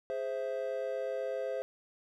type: chord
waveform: triangle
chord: Ab augmented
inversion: none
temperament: equal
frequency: 415.3 / 523.3 / 659.3 Hz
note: Ab4 / C5 / E5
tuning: 0 / 0 / 0 cents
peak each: -38 / -33 / -37 dBFS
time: 0.1-1.62 s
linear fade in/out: 0 ms
effects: none